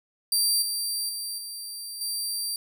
20% pulse tone with level steps, 4699 Hz, D8, in tune, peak -15 / -21 / -25 / -29 / -22 dBFS, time 0.32-2.56 s, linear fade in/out 2 ms, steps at 0.62 / 1.09 / 1.38 / 2.01 s, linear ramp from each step 2 ms, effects none

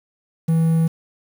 triangle tone with quantisation, 163.1 Hz, E3, 18 cents flat, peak -12 dBFS, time 0.48-0.88 s, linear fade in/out 10 ms, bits 7, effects none

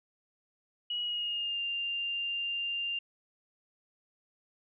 sine tone with pitch glide, 2910 to 2793 Hz, F#7 to F7, -29 to -1 cents, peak -31 dBFS, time 0.9-2.99 s, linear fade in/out 5 ms, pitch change -72 cents, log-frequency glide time 1.03-1.61 s, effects none

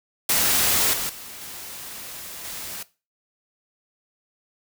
white noise with level steps, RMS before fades -20 / -27 / -39 / -37 / -34 dBFS, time 0.29-2.83 s, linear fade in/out 5 ms, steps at 0.93 / 1.09 / 1.41 / 2.44 s, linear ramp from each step 5 ms, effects noise-tail reverb RT60 0.3 s tail -18 dB re dry

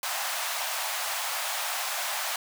pink high-pass noise, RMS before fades -31 dBFS, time 0.03-2.36 s, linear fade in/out 2 ms, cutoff 640 Hz, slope 48 dB/octave, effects none

